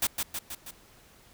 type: noise with echo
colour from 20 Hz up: white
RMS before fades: -26 dBFS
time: 0.02-0.07 s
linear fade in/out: 5 ms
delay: 160 ms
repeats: 4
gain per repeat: -4 dB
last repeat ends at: 0.71 s
effects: pink hiss -57 dBFS RMS until 1.33 s